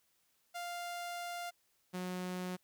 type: tone pair in turn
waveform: sawtooth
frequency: 698.5 / 182.04 Hz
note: F5 / F#3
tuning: 0 / -28 cents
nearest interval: octave + major seventh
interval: 2328 cents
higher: first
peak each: -36 / -34 dBFS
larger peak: second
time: 0.54-1.51 / 1.93-2.57 s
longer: first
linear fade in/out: 20 ms
effects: white hiss -75 dBFS RMS until 2.63 s